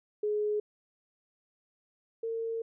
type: tone pair in turn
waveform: sine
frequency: 420 / 454.7 Hz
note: G#4 / A#4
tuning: +19 / -43 cents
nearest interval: minor second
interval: 138 cents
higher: second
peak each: -27 / -31 dBFS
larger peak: first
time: 0.23-0.6 / 2.23-2.62 s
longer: second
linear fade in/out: 5 ms
effects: none